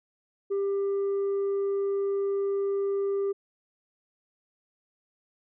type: tone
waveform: sine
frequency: 396.6 Hz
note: G4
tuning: 20 cents sharp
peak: -22 dBFS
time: 0.5-3.33 s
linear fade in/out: 20 ms
effects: tanh soft clip ceiling -24 dBFS